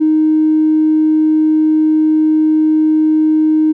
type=tone with tanh clipping; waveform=triangle; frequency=311.1 Hz; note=D#4; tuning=in tune; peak=-8 dBFS; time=0-3.73 s; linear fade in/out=20 ms; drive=4 dB; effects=none